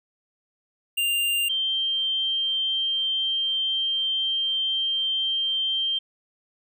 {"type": "tone pair in turn", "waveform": ["square", "sine"], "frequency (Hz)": [2794, 3151], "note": ["F7", "G7"], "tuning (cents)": [0, 8], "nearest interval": "major second", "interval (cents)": 208, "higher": "second", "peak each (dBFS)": -22, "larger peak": "neither", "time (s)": [[0.97, 1.49], [1.49, 5.99]], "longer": "second", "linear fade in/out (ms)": 10, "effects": []}